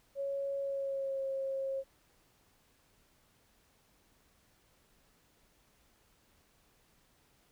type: tone with pitch glide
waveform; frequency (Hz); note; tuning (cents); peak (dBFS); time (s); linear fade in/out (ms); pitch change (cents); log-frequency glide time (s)
sine; 554.4 to 539.2; C#5 to C#5; 0 to -48; -33; 0.15-1.84; 50; -48; 0.6-1.23
effects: pink hiss -69 dBFS RMS until 7.51 s